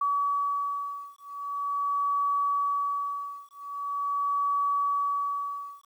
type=beating tone pair; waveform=sine; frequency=1138 / 1138.43 Hz; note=C#6 / C#6; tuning=+45 / +46 cents; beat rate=0.43 Hz; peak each=-29 dBFS; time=0.01-5.85 s; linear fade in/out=5 ms; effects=10-bit